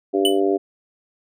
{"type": "harmonic tone", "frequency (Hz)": 98, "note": "G2", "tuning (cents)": 0, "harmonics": [3, 4, 5, 6, 7], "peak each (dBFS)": [-22, -18, -28, -29, -26], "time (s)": [0.13, 0.58], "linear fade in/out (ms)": 20}
{"type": "tone with exponential decay", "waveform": "square", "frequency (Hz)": 2989, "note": "F#7", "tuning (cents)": 17, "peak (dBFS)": -14, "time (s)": [0.25, 0.4], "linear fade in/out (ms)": 2, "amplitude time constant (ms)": 32}
{"effects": []}